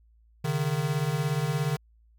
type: beating tone pair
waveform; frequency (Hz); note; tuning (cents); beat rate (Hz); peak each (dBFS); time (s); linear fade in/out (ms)
square; 135.9 / 152.9; C#3 / D#3; -34 / -30; 17; -30 / -28; 0.44-1.77; 10
effects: added 56 Hz sine -57 dBFS peak until 2.18 s

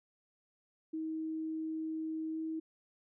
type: tone with pitch glide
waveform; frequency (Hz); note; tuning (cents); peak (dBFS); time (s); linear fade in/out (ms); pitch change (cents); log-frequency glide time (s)
sine; 317.6 to 319.6; D#4 to D#4; +36 to +47; -35; 0.93-2.6; 10; +11; 2.32-2.38
effects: none

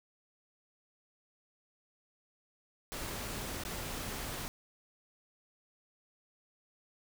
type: noise with dropouts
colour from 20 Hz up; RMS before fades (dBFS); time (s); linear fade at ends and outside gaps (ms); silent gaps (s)
pink; -40; 2.92-4.48; 0; 3.636-3.651
effects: none

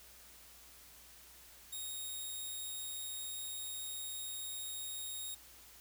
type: tone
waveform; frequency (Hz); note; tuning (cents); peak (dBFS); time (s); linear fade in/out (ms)
10% pulse; 3741; A#7; +5; -33; 1.72-5.35; 10
effects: added 60 Hz sine -67 dBFS peak until 5.8 s + white hiss -58 dBFS RMS until 5.8 s

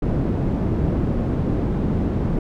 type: low-pass noise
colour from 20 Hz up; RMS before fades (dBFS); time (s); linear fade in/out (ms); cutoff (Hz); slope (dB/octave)
white; -21; 0.02-2.39; 5; 240; 12
effects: none

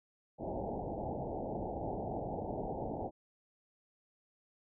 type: low-pass noise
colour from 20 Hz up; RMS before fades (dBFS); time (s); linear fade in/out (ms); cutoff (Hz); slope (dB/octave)
white; -39; 0.38-3.11; 50; 850; 96
effects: none

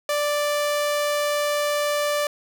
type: tone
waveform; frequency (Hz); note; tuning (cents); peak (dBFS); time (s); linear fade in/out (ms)
sawtooth; 587.3; D5; 0; -17; 0.09-2.27; 2
effects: none

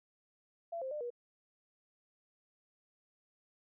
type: tone with pitch steps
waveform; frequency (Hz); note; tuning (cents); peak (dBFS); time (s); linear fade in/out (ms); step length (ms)
sine; 676 / 526 / 600 / 481.6; E5 / C5 / D5 / B4; +43 / +9 / +37 / -44; -37; 0.72-1.104; 10; 96
effects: none

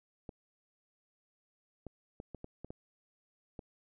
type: clicks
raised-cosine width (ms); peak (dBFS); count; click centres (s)
2; -30; 8; 0.292 / 1.867 / 2.201 / 2.347 / 2.444 / 2.646 / 2.705 / 3.592
effects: none

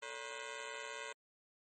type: ring-modulated tone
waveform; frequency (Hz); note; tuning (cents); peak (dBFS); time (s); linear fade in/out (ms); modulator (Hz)
10% pulse; 508; B4; +49; -32; 0.02-1.13; 10; 62.3
effects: MP3 32 kbps

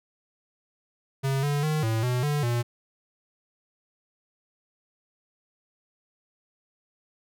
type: tone with pitch steps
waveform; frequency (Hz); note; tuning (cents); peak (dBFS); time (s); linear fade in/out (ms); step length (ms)
square; 135.6 / 144.7 / 154.1 / 111.8 / 124.5 / 147 / 119.5; C#3 / D3 / D#3 / A2 / B2 / D3 / A#2; -38 / -25 / -16 / +28 / +14 / +2 / +43; -24; 1.23-2.63; 20; 200
effects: none

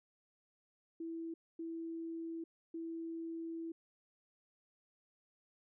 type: tone bursts at uneven times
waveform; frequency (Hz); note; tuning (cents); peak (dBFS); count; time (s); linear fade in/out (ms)
sine; 329.6; E4; 0; -40; 3; 1-1.34 / 1.59-2.44 / 2.74-3.72; 5
effects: none

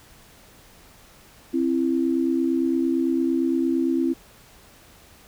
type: tone pair together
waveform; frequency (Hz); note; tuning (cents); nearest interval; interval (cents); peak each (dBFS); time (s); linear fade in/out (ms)
sine; 264.8 / 333.6; C4 / E4; +21 / +21; major third; 400; -22; 1.53-4.14; 20
effects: pink hiss -51 dBFS RMS until 5.27 s

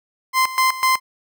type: tone with tremolo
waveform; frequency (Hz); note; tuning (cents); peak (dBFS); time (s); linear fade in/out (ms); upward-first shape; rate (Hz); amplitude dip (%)
30% pulse; 1039; C6; -12; -11; 0.33-1; 50; square; 4; 80
effects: none

